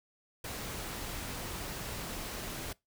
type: noise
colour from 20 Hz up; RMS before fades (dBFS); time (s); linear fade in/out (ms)
pink; -40; 0.44-2.73; 5
effects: noise-tail reverb RT60 0.2 s tail -23 dB re dry